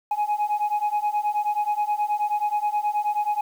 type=beating tone pair; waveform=sine; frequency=830.6 / 840 Hz; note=G#5 / G#5; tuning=0 / +19 cents; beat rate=9.4 Hz; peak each=-23 / -22 dBFS; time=0.11-3.41 s; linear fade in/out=5 ms; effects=tanh soft clip ceiling -18 dBFS + 8-bit